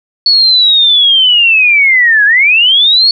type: linear two-way sweep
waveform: sine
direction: down then up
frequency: 4435 to 1627 to 4435 Hz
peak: -4 dBFS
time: 0.26-3.11 s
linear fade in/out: 2 ms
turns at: 2.25 s
effects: none